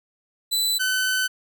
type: tone pair in turn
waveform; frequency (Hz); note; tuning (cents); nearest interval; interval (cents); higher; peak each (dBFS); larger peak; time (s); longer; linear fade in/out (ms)
sawtooth; 3991 / 1515.8; B7 / F#6; +17 / +41; octave + perfect fourth; 1676; first; -17; neither; 0.51-0.79 / 0.79-1.28; second; 20
effects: none